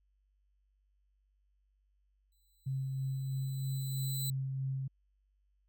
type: tone with exponential growth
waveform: 10% pulse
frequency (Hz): 3998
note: B7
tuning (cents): +20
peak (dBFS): -28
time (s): 2.32-4.3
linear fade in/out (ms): 2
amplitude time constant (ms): 430
type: tone with tremolo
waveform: sine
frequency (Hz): 133.7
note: C3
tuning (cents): +38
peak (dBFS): -32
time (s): 2.66-4.88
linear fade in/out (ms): 10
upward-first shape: sine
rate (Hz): 3.1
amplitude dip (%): 25
effects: added 49 Hz sine -70 dBFS peak until 5.68 s